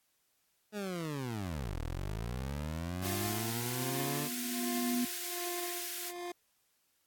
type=linear two-way sweep; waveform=20% pulse; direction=down then up; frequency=214.3 to 37.3 to 149.6 Hz; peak=-31 dBFS; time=0.72-4.29 s; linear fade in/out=50 ms; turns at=1.79 s
type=tone with exponential growth; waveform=sine; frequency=245.6 Hz; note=B3; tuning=9 cents flat; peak=-29 dBFS; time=2.29-5.05 s; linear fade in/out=5 ms; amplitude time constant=600 ms
type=high-pass noise; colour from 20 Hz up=white; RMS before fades=-40 dBFS; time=3.01-6.13 s; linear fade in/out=50 ms; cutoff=1400 Hz; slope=48 dB/octave
type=tone with tremolo; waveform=25% pulse; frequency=351.9 Hz; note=F4; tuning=13 cents sharp; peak=-34 dBFS; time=3.05-6.32 s; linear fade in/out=5 ms; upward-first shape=sine; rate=1.3 Hz; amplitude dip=85%
effects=white hiss -75 dBFS RMS until 7.06 s + AAC 64 kbps